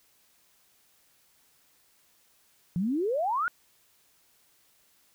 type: exponential sweep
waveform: sine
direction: up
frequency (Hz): 164.81 to 1496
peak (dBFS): -25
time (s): 2.76-3.48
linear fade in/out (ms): 0
effects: white hiss -65 dBFS RMS until 5.14 s